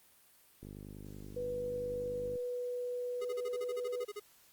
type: click train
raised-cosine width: 3 ms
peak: -35 dBFS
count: 88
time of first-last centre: 0.63-2.356 s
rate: 50.4 Hz
type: tone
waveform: sine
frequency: 491.9 Hz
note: B4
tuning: 7 cents flat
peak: -35 dBFS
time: 1.36-4.05 s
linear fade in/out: 10 ms
type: tone bursts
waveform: square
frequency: 415.3 Hz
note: G#4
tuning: in tune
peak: -40 dBFS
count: 13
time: 3.21-4.199 s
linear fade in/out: 10 ms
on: 41 ms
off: 38 ms
effects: white hiss -64 dBFS RMS until 4.52 s + Opus 32 kbps